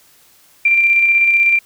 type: tone with tremolo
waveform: sine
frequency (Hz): 2367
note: D7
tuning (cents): +13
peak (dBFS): -8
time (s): 0.65-1.59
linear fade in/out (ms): 5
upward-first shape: square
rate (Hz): 16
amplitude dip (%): 30
effects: white hiss -50 dBFS RMS until 1.65 s